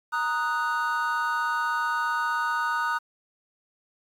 triangle chord, D# minor, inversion second, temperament equal, 932.3 / 1244.5 / 1480 Hz, A#5 / D#6 / F#6, 0 / 0 / 0 cents, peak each -27 / -26 / -26 dBFS, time 0.12-2.99 s, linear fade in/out 20 ms, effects tanh soft clip ceiling -14 dBFS + 9-bit

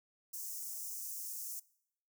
white high-pass noise, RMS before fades -43 dBFS, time 0.33-1.6 s, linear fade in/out 10 ms, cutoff 5600 Hz, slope 48 dB/octave, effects noise-tail reverb RT60 0.7 s tail -22 dB re dry

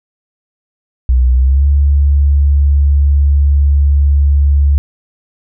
sine tone with pitch glide, 62.6 to 71.08 Hz, B1 to C#2, +24 to +44 cents, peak -6 dBFS, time 1.09-4.78 s, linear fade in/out 0 ms, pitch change +220 cents, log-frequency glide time 1.34-1.66 s, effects none

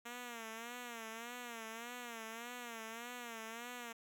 5% pulse tone with vibrato, 233.7 Hz, A#3, 5 cents sharp, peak -34 dBFS, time 0.05-3.93 s, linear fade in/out 10 ms, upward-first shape sine, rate 1.7 Hz, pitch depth 91 cents each way, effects none

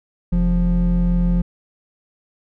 triangle tone pair together, 43.55 / 175.1 Hz, F1 / F3, -4 / +5 cents, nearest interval 2 octaves, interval 2409 cents, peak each -14 dBFS, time 0.32-1.42 s, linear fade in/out 10 ms, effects tanh soft clip ceiling -8 dBFS

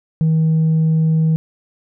triangle tone with tanh clipping, 159.5 Hz, D#3, 43 cents sharp, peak -12 dBFS, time 0.21-1.36 s, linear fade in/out 0 ms, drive 6 dB, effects none

